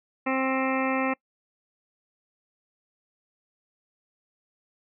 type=harmonic tone; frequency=263.7 Hz; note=C4; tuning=14 cents sharp; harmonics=1 / 2 / 3 / 4 / 5 / 7 / 8 / 9 / 10; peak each=-27 / -30 / -32 / -33 / -34 / -35 / -36 / -37 / -37 dBFS; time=0.26-1.14 s; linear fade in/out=10 ms; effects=noise-tail reverb RT60 0.1 s tail -25 dB re dry